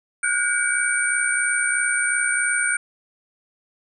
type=tone cluster; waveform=sine; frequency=1455 / 1518 / 1583 / 2276 / 8860 Hz; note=F#6 / F#6 / G6 / C#7 / C#9; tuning=-29 / +44 / +17 / +45 / -2 cents; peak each=-22 / -29 / -29 / -27 / -24 dBFS; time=0.23-2.77 s; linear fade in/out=5 ms; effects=none